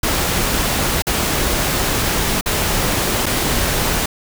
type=noise with dropouts; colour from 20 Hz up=pink; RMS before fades=-18 dBFS; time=0.03-4.06 s; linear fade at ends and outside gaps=5 ms; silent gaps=1.022-1.068 / 2.411-2.459 / 3.259-3.263 s; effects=none